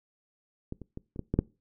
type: clicks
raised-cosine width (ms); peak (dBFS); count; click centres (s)
3; -22 / -29 / -25 / -29 / -20 / -15 / -9; 7; 0.724 / 0.817 / 0.974 / 1.161 / 1.193 / 1.34 / 1.39
effects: noise-tail reverb RT60 0.3 s tail -23 dB re dry